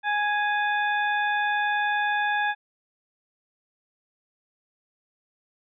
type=harmonic tone with a mistuned harmonic; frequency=830.6 Hz; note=G#5; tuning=in tune; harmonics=1 / 2 / 3 / 4; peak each=-25 / -25 / -34 / -37 dBFS; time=0.03-2.55 s; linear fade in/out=50 ms; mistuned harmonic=4; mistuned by=+93 cents; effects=none